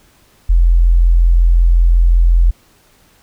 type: tone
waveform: sine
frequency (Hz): 42.73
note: F1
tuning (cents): -37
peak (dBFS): -6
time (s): 0.49-2.51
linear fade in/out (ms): 10
effects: pink hiss -51 dBFS RMS until 3.22 s